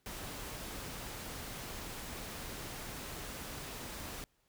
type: noise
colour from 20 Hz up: pink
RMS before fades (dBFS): -44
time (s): 0.06-4.24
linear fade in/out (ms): 0
effects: pink hiss -75 dBFS RMS until 4.48 s